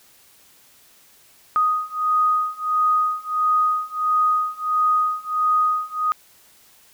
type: beating tone pair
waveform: sine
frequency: 1244.5 / 1246 Hz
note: D#6 / D#6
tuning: 0 / +2 cents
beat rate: 1.5 Hz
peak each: -21 / -20 dBFS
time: 1.56-6.12 s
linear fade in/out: 0 ms
effects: white hiss -53 dBFS RMS until 6.93 s